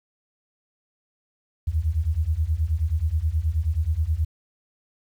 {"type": "beating tone pair", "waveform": "sine", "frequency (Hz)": [74.2, 83.6], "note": ["D2", "E2"], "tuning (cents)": [18, 25], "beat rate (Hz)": 9.4, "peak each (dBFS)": [-24, -23], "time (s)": [1.67, 4.25], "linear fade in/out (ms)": 10, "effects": ["9-bit"]}